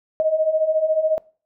sine beating tone pair, 618 / 632 Hz, D#5 / D#5, -12 / +27 cents, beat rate 14 Hz, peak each -22 / -18 dBFS, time 0.2-1.18 s, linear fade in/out 0 ms, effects noise-tail reverb RT60 0.4 s tail -23 dB re dry

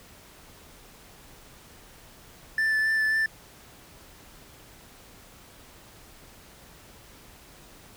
triangle tone with vibrato, 1760 Hz, A6, in tune, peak -20 dBFS, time 2.58-3.26 s, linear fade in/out 2 ms, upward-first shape sine, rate 3.7 Hz, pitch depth 13 cents each way, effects pink hiss -51 dBFS RMS until 7.96 s

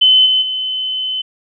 sine tone with level steps, 3042 Hz, F#7, 47 cents sharp, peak -6 / -10 / -17 dBFS, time 0.01-1.22 s, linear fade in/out 10 ms, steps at 0.25 / 0.41 s, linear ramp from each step 20 ms, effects none

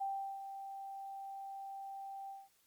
sine tone with ADSR envelope, 784 Hz, G5, in tune, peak -34 dBFS, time 0-2.49 s, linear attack 16 ms, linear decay 370 ms, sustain -9 dB, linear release 200 ms, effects white hiss -72 dBFS RMS until 2.66 s + MP3 96 kbps

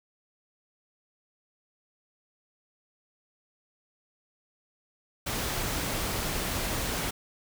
pink noise, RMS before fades -31 dBFS, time 5.26-7.11 s, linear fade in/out 10 ms, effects none

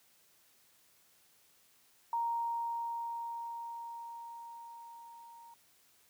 sine tone with level ramp, 932.3 Hz, A#5, in tune, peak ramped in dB -30 to -52 dBFS, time 2.13-5.54 s, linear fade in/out 2 ms, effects white hiss -67 dBFS RMS until 6.09 s + high-pass 60 Hz 12 dB/octave

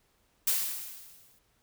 blue noise with exponential decay, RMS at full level -25 dBFS, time 0.47-1.39 s, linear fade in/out 5 ms, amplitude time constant 200 ms, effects pink hiss -70 dBFS RMS until 1.62 s

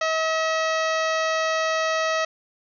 harmonic tone with a mistuned harmonic, 640 Hz, D#5, 49 cents sharp, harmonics 1 / 2 / 3 / 4 / 5 / 6 / 7 / 8 / 9 / 10, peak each -24 / -26 / -28 / -33 / -37 / -37 / -38 / -41 / -38 / -42 dBFS, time 0.01-2.25 s, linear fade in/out 5 ms, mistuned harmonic 4, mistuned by +25 cents, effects none

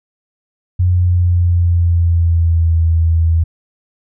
sine tone with pitch glide, 89.6 to 82.16 Hz, F2 to E2, +45 to -5 cents, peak -9 dBFS, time 0.79-3.44 s, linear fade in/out 10 ms, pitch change -150 cents, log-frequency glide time 0.94-2.78 s, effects none

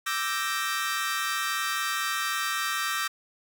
sawtooth chord, E half-diminished seventh, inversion third, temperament equal, 1174.7 / 1318.5 / 1568 / 1864.7 Hz, D6 / E6 / G6 / Bb6, 0 / 0 / 0 / 0 cents, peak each -29 dBFS, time 0.06-3.08 s, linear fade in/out 10 ms, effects 10-bit

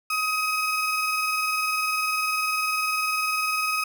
35% pulse tone pair together, 1260 / 2540 Hz, D#6 / D#7, +21 / +35 cents, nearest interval octave, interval 1214 cents, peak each -24 / -25 dBFS, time 0.1-3.84 s, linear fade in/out 5 ms, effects none

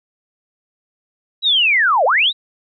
sine linear two-way sweep, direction down then up, 3951 to 483.6 to 3951 Hz, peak -11 dBFS, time 1.42-2.33 s, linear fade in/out 50 ms, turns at 2.05 s, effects none

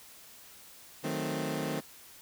20% pulse chord, D# diminished seventh, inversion none, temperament equal, 155.56 / 185 / 220 / 261.6 Hz, D#3 / F#3 / A3 / C4, 0 / 0 / 0 / 0 cents, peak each -31 / -36 / -33 / -32 dBFS, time 1.03-1.81 s, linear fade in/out 20 ms, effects white hiss -53 dBFS RMS until 2.21 s

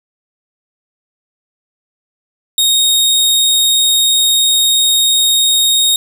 sawtooth tone, 3729 Hz, A#7, in tune, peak -6 dBFS, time 2.58-5.96 s, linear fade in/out 2 ms, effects none

